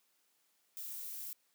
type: noise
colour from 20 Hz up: violet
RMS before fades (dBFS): -44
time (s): 0.77-1.33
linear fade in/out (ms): 0
effects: white hiss -75 dBFS RMS until 1.54 s + high-pass 200 Hz 12 dB/octave